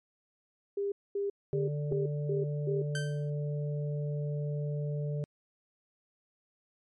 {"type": "tone bursts", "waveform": "sine", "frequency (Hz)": 401.2, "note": "G4", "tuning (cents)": 40, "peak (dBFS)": -29, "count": 6, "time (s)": [0.77, 2.82], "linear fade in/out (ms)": 5, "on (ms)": 150, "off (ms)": 230}
{"type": "harmonic tone", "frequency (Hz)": 146.83, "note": "D3", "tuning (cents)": 0, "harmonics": [1, 3, 4], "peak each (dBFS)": [-31, -41, -43], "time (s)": [1.53, 5.24], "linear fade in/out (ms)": 0}
{"type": "click", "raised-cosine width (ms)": 2, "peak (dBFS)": -24, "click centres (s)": 1.923}
{"type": "tone with exponential decay", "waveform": "sawtooth", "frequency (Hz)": 1552, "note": "G6", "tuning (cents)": -18, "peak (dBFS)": -29, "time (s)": [2.95, 3.3], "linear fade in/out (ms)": 2, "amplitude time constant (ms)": 76}
{"effects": ["MP3 48 kbps"]}